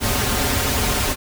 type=noise with comb filter; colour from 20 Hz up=pink; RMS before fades=-20 dBFS; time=0-1.16 s; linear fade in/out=50 ms; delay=6.1 ms; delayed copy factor=-0.8; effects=none